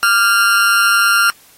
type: tone with amplitude modulation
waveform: 40% pulse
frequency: 1392 Hz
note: F6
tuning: 6 cents flat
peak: -6 dBFS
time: 0.03-1.3 s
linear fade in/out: 0 ms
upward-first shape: sine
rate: 209 Hz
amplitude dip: 65%
effects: white hiss -47 dBFS RMS until 1.57 s + AAC 48 kbps